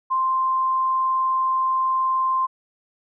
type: tone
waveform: sine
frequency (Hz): 1046.5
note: C6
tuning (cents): 0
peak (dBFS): -18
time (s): 0.1-2.47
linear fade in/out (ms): 20
effects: none